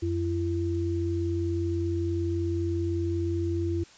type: tone pair together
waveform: sine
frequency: 89.6 / 338.3 Hz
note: F2 / E4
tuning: +45 / +45 cents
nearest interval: octave + major seventh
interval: 2300 cents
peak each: -28 dBFS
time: 0.02-3.84 s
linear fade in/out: 10 ms
effects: white hiss -53 dBFS RMS until 3.97 s + resampled to 16000 Hz